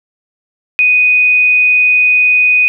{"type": "tone", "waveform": "sine", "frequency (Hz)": 2489, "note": "D#7", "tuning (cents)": 0, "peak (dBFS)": -6, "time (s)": [0.79, 2.68], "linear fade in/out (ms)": 0, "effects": []}